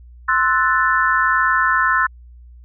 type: chord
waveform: sine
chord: F# half-diminished seventh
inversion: second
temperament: equal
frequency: 1046.5 / 1318.5 / 1480 / 1760 Hz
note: C6 / E6 / F#6 / A6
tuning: 0 / 0 / 0 / 0 cents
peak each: -19 dBFS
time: 0.28-2.07 s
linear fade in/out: 10 ms
effects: added 60 Hz sine -39 dBFS peak until 2.64 s